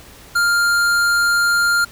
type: tone with hard clipping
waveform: sine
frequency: 1400 Hz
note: F6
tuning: 4 cents sharp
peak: -15 dBFS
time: 0.35-1.85 s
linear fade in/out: 10 ms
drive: 15 dB
effects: added 60 Hz sine -49 dBFS peak until 1.91 s + pink hiss -42 dBFS RMS until 1.91 s